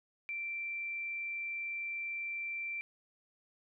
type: tone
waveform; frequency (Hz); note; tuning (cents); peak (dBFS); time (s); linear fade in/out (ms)
sine; 2349; D7; 0; -36; 0.29-2.81; 0
effects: none